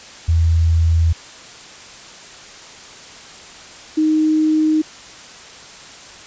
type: tone pair in turn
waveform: sine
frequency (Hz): 82.41 / 311.1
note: E2 / D#4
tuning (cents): 0 / 0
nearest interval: octave + major seventh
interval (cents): 2300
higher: second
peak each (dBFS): -11 / -12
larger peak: first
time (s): 0.28-1.13 / 3.97-4.82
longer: neither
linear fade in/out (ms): 10
effects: white hiss -38 dBFS RMS until 6.26 s + resampled to 16000 Hz